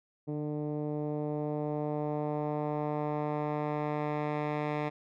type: tone with low-pass filter sweep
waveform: 10% pulse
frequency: 149.5 Hz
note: D3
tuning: 31 cents sharp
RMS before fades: -33 dBFS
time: 0.27-4.9 s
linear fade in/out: 20 ms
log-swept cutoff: 360 to 2200 Hz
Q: 1
effects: none